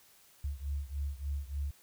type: beating tone pair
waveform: sine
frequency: 69.6 / 73 Hz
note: C#2 / D2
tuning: +8 / -10 cents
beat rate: 3.4 Hz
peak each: -36 / -38 dBFS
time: 0.44-1.71 s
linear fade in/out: 5 ms
effects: white hiss -62 dBFS RMS until 1.82 s